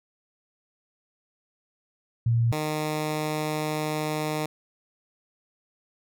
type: tone pair in turn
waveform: sine / 10% pulse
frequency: 116.54 / 153.46 Hz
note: A#2 / D#3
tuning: 0 / -24 cents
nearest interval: perfect fourth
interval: 476 cents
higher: second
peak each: -19 / -18 dBFS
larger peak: second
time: 2.26-2.52 / 2.52-4.46 s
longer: second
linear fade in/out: 5 ms
effects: none